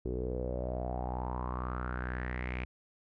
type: tone with low-pass filter sweep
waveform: sawtooth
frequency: 62.1 Hz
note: B1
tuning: 10 cents sharp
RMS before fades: -36 dBFS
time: 0.05-2.65 s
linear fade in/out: 5 ms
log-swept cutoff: 390 to 2400 Hz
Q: 6.3
effects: none